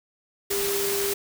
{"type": "tone in noise", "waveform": "sine", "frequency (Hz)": 399.5, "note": "G4", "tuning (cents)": 33, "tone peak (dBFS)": -26, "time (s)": [0.5, 1.14], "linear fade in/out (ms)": 10, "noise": "white", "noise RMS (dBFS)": -28, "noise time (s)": [0.5, 1.14], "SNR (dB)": -1, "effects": []}